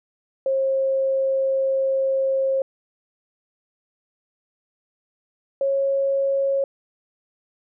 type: tone pair in turn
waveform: sine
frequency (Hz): 536 / 548.2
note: C5 / C#5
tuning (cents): +42 / -19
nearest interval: unison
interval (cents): 39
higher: second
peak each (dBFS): -18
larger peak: neither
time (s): 0.46-2.62 / 5.61-6.64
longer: first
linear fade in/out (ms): 2
effects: none